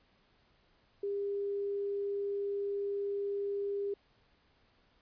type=tone; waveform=sine; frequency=402 Hz; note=G4; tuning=44 cents sharp; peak=-32 dBFS; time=1.03-3.94 s; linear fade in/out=5 ms; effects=pink hiss -69 dBFS RMS until 5.01 s + resampled to 11025 Hz